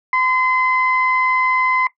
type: tone pair together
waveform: sine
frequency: 1024 / 2055 Hz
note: C6 / C7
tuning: -38 / -32 cents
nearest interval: octave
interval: 1206 cents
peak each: -16 / -16 dBFS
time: 0.13-1.87 s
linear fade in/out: 2 ms
effects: noise-tail reverb RT60 0.1 s tail -18 dB re dry + tanh soft clip ceiling -6 dBFS